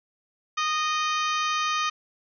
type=harmonic tone with a mistuned harmonic; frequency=618 Hz; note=D#5; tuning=12 cents flat; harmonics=2 / 3 / 4 / 5 / 6 / 7 / 8 / 9 / 10; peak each=-25 / -34 / -32 / -34 / -36 / -41 / -41 / -43 / -39 dBFS; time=0.57-1.9 s; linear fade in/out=10 ms; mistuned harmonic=9; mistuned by=+61 cents; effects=none